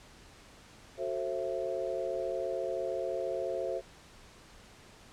sine chord, F# half-diminished seventh, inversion none, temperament just, 370 / 444 / 532.8 / 666 Hz, F#4 / A4 / C5 / E5, 0 / +16 / +31 / +18 cents, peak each -38 / -39 / -35 / -37 dBFS, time 0.97-3.82 s, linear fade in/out 50 ms, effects pink hiss -55 dBFS RMS until 5.12 s + low-pass 8000 Hz 12 dB/octave

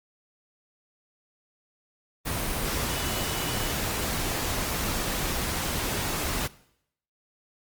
sine tone in noise, 2960 Hz, F#7, in tune, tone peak -40 dBFS, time 2.89-3.73 s, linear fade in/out 20 ms, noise pink, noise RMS -29 dBFS, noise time 2.25-6.48 s, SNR -14 dB, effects noise-tail reverb RT60 0.7 s tail -19 dB re dry + Opus 32 kbps

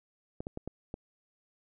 clicks, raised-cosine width 2 ms, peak -24 dBFS, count 5, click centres 0.405 / 0.469 / 0.574 / 0.676 / 0.941 s, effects none

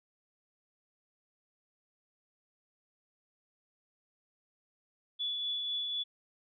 sine tone with tremolo, 3433 Hz, A7, 43 cents flat, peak -31 dBFS, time 5.19-6.04 s, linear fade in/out 20 ms, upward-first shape triangle, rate 4 Hz, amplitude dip 30%, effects none

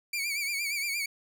sawtooth tone with vibrato, 2300 Hz, D7, 37 cents flat, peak -26 dBFS, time 0.13-1.06 s, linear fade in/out 5 ms, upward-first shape sine, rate 8.6 Hz, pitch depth 79 cents each way, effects none

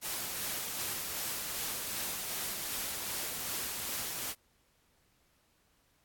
white noise with tremolo, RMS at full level -36 dBFS, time 0.01-4.35 s, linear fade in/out 50 ms, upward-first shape sine, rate 2.6 Hz, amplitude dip 25%, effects pink hiss -71 dBFS RMS until 6.04 s + AAC 64 kbps

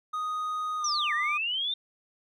triangle tone with pitch glide, 1244.5 to 1196.6 Hz, D#6 to D6, 0 to +32 cents, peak -27 dBFS, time 0.13-1.38 s, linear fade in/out 10 ms, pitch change -68 cents, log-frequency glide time 0.79-0.87 s
sine linear two-way sweep, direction down then up, 6160 to 1760 to 3645 Hz, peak -27 dBFS, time 0.84-1.74 s, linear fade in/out 5 ms, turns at 1.13 s
effects none

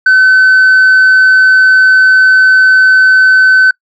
triangle tone with tanh clipping, 1521 Hz, F#6, 47 cents sharp, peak -3 dBFS, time 0.06-3.71 s, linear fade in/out 5 ms, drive 6 dB, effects noise-tail reverb RT60 0.1 s tail -25 dB re dry

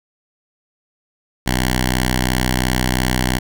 5% pulse tone with notch filter, 62.9 Hz, B1, 32 cents sharp, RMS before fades -18 dBFS, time 1.46-3.39 s, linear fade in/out 10 ms, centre 490 Hz, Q 0.7, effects none

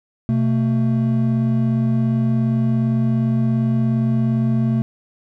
triangle tone pair together, 126.3 / 223.6 Hz, B2 / A3, +39 / +28 cents, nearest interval minor seventh, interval 989 cents, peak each -16 dBFS, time 0.29-4.82 s, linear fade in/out 0 ms, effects none

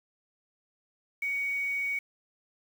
sine tone with quantisation, 2243 Hz, C#7, 20 cents sharp, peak -28 dBFS, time 1.22-1.99 s, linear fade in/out 5 ms, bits 8, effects none

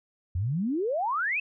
sine exponential sweep, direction up, 81.6 to 2693 Hz, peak -25 dBFS, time 0.35-1.4 s, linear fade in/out 5 ms, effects none

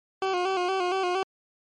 20% pulse tone with vibrato, 370 Hz, F#4, in tune, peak -19 dBFS, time 0.22-1.23 s, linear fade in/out 2 ms, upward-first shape square, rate 4.3 Hz, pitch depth 58 cents each way, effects low-pass 4000 Hz 12 dB/octave + MP3 48 kbps

